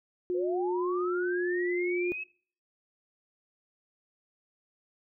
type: tone with pitch glide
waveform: sine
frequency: 359.3 to 355.2 Hz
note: F4 to F4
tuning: +49 to +29 cents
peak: -27 dBFS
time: 0.3-2.12 s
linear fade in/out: 0 ms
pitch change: -20 cents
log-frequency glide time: 0.97-1.57 s
type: linear sweep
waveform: sine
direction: up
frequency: 478.3 to 2600 Hz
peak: -34 dBFS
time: 0.34-2.24 s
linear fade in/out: 10 ms
effects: noise-tail reverb RT60 0.5 s tail -24 dB re dry